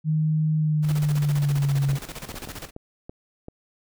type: tone with pitch glide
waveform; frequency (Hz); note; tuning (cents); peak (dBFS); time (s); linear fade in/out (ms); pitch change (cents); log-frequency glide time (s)
sine; 155.56 to 138.59; D#3 to C#3; 0 to 0; -19; 0.04-1.99; 50; -200; 0.56-1.85
type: noise with tremolo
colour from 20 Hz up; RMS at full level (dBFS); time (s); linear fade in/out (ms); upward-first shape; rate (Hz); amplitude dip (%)
pink; -35; 0.82-2.71; 50; square; 15; 70
type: clicks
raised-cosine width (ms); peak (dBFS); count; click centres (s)
2; -24; 7; 1.932 / 2.292 / 2.343 / 2.474 / 2.764 / 3.095 / 3.484
effects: none

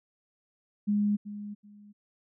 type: tone with echo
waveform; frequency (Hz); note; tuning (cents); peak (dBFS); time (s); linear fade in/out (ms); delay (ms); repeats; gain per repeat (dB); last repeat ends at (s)
sine; 206.5; G#3; -10; -23; 0.87-1.17; 20; 380; 2; -13; 1.93
effects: none

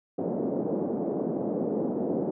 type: band-pass noise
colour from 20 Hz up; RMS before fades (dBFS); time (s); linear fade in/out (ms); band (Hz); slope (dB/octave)
pink; -29; 0.18-2.31; 10; 200 to 570; 24
effects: none

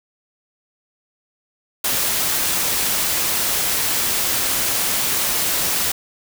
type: noise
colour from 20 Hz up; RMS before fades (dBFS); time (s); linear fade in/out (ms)
white; -20; 1.84-5.92; 5
effects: none

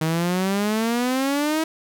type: exponential sweep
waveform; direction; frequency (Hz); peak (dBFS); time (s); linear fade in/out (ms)
sawtooth; up; 156.5 to 323.2; -16; 0.01-1.64; 5
effects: none

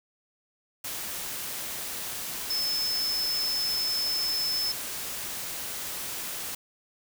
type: tone in noise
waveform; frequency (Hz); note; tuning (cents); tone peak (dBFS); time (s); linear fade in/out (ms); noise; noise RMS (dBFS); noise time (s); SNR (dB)
sine; 5250; E8; -8; -26; 2.5-4.72; 5; white; -35; 0.84-6.55; +6
effects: none

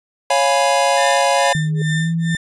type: chord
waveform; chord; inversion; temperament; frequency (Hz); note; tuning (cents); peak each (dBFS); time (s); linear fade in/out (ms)
square; C# dominant seventh; none; equal; 554.4 / 698.5 / 830.6 / 987.8; C#5 / E#5 / G#5 / B5; 0 / 0 / 0 / 0; -18 / -19 / -20 / -21; 0.3-1.53; 5
type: tone with tremolo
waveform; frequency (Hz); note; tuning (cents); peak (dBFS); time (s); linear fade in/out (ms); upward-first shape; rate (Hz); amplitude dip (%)
35% pulse; 1794; A6; +33; -19; 0.97-2.37; 5; sine; 2.3; 100
type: tone with pitch glide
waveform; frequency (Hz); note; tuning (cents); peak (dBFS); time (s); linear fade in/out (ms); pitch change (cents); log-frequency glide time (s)
sine; 155.56 to 165.76; D#3 to E3; 0 to +10; -16; 1.55-2.35; 0; +110; 1.92-2.09
type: tone with exponential growth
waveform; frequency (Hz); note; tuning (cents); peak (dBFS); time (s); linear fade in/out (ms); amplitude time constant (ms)
sine; 415.3; G#4; 0; -24; 1.59-1.82; 2; 50
effects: resampled to 24000 Hz

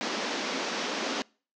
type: band-pass noise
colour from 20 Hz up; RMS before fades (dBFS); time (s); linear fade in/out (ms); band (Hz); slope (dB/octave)
pink; -32; 0.01-1.22; 0; 210 to 6300; 48
effects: noise-tail reverb RT60 0.4 s tail -26 dB re dry

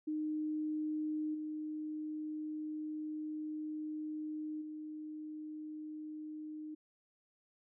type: tone with level steps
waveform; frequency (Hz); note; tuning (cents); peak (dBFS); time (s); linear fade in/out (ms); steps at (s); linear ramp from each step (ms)
sine; 307.1; D#4; -23; -34 / -38 / -42; 0.07-6.75; 10; 1.34 / 4.61; 10
effects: none

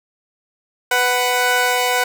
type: tone pair together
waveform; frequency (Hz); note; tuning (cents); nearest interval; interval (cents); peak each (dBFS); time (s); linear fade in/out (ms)
15% pulse; 495.9 / 743; B4 / F#5; +7 / +7; perfect fifth; 700; -12 / -11; 0.91-2.04; 5
effects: none

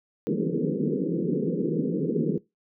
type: band-pass noise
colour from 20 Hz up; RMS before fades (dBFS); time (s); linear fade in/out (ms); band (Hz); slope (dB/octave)
pink; -26; 0.27-2.38; 0; 150 to 490; 96
effects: noise-tail reverb RT60 0.2 s tail -21 dB re dry

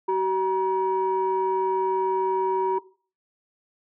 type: tone pair together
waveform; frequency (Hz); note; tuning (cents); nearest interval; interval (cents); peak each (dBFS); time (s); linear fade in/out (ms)
sine; 379.6 / 951.6; F#4 / A#5; +44 / +35; octave + major third; 1591; -22; 0.08-2.79; 10
effects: noise-tail reverb RT60 0.4 s tail -19 dB re dry + tanh soft clip ceiling -15 dBFS

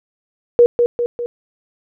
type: tone with echo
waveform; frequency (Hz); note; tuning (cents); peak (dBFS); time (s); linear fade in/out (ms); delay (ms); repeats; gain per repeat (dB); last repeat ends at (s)
sine; 478.3; A#4; +44; -5; 0.59-0.66; 0; 200; 3; -5; 1.26
effects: none

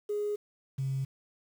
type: tone pair in turn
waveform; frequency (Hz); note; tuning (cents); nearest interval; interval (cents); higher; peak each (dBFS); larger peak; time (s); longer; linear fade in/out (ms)
sine; 415.3 / 134.41; G#4 / C3; 0 / +47; octave + minor sixth; 1953; first; -28; neither; 0.09-0.36 / 0.78-1.05; neither; 10
effects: tanh soft clip ceiling -25 dBFS + 9-bit

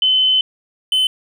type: tone pair in turn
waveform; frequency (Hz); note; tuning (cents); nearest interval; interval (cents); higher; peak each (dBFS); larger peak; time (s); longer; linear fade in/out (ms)
sine / triangle; 3045 / 3045; F#7 / F#7; +49 / +49; unison; 0; neither; -11; neither; 0.02-0.41 / 0.92-1.07; first; 2
effects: none

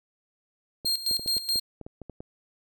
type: clicks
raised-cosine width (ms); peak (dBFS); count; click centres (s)
2; -26; 11; 0.848 / 1.112 / 1.195 / 1.261 / 1.367 / 1.558 / 1.813 / 1.865 / 2.017 / 2.097 / 2.205
type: tone with tremolo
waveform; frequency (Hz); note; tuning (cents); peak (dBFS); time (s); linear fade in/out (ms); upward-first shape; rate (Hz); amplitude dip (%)
40% pulse; 4212; C8; +11; -22; 0.85-1.6; 10; square; 4.7; 75
effects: none

